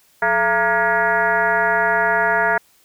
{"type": "tone with frequency modulation", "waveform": "sine", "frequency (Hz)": 1174.7, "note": "D6", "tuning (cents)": 0, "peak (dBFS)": -14, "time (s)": [0.22, 2.58], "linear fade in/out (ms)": 5, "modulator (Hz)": 248, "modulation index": 2.7, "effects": ["white hiss -56 dBFS RMS until 2.84 s"]}